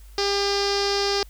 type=tone with low-pass filter; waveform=sawtooth; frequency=400.5 Hz; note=G4; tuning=37 cents sharp; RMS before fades=-23 dBFS; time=0.18-1.23 s; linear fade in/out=2 ms; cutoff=5000 Hz; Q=6.5; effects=added 50 Hz sine -42 dBFS peak until 1.29 s + white hiss -56 dBFS RMS until 1.29 s